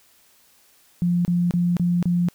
sine tone bursts, 174.9 Hz, F3, 3 cents sharp, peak -17 dBFS, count 5, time 1.02-2.286 s, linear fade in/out 0 ms, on 230 ms, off 29 ms, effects white hiss -57 dBFS RMS until 2.34 s

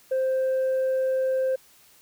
sine tone, 523.3 Hz, C5, in tune, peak -19 dBFS, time 0.11-1.56 s, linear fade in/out 10 ms, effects tanh soft clip ceiling -20 dBFS + white hiss -56 dBFS RMS until 2.01 s

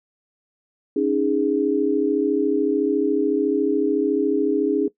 sine chord, C# suspended second, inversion none, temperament equal with one note detuned, 277.2 / 311.1 / 412.7 Hz, C#4 / D#4 / G#4, 0 / 0 / -11 cents, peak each -22 / -22 / -21 dBFS, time 0.96-4.88 s, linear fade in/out 5 ms, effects noise-tail reverb RT60 0.1 s tail -18 dB re dry

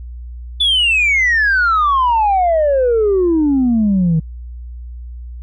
sine exponential sweep, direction down, 3502 to 155.56 Hz, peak -9 dBFS, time 0.6-4.2 s, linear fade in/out 10 ms, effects tanh soft clip ceiling -8 dBFS + added 60 Hz sine -27 dBFS peak until 5.42 s

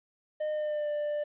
triangle tone with pitch glide, 611 to 592.6 Hz, D#5 to D5, -32 to +15 cents, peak -27 dBFS, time 0.4-1.24 s, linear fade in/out 10 ms, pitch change -53 cents, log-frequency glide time 0.51-0.89 s, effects resampled to 8000 Hz + 11-bit

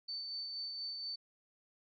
sine tone with tremolo, 4536 Hz, C#8, 39 cents sharp, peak -38 dBFS, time 0.08-1.16 s, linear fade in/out 10 ms, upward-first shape sine, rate 4.2 Hz, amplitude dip 30%, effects none

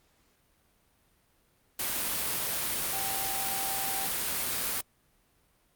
sine tone in noise, 779 Hz, G5, 11 cents flat, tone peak -37 dBFS, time 2.93-4.07 s, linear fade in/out 5 ms, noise white, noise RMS -31 dBFS, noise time 1.79-4.81 s, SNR -9 dB, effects pink hiss -68 dBFS RMS until 5.75 s + Opus 48 kbps

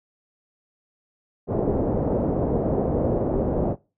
white low-pass noise, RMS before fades -23 dBFS, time 1.47-3.76 s, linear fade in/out 50 ms, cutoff 570 Hz, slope 24 dB/octave, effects noise-tail reverb RT60 0.3 s tail -22 dB re dry

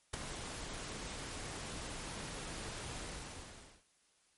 pink noise with ADSR envelope, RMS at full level -35 dBFS, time 0.13-3.84 s, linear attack 10 ms, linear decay 7 ms, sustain -9 dB, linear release 830 ms, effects white hiss -72 dBFS RMS until 4.37 s + MP3 48 kbps

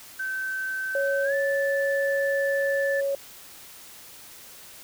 sine tone with pitch glide, 1542 to 1750.9 Hz, G6 to A6, -29 to -9 cents, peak -27 dBFS, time 0.19-3.01 s, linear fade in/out 10 ms, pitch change +220 cents, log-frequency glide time 1.23-1.34 s
sine tone, 554.4 Hz, C#5, in tune, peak -23 dBFS, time 0.95-3.15 s, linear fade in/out 2 ms
effects white hiss -46 dBFS RMS until 4.83 s

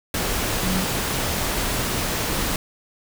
sine tone in noise, 186.5 Hz, F#3, 14 cents sharp, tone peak -24 dBFS, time 0.63-0.84 s, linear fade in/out 2 ms, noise pink, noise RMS -24 dBFS, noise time 0.14-2.56 s, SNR -3 dB, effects none

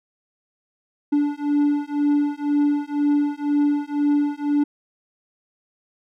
triangle beating tone pair, 290 / 292 Hz, D4 / D4, -22 / -10 cents, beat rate 2 Hz, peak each -19 dBFS, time 1.12-4.64 s, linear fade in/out 10 ms, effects none

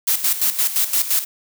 blue noise with tremolo, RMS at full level -17 dBFS, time 0.07-1.25 s, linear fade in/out 10 ms, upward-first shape square, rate 5.8 Hz, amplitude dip 70%, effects none

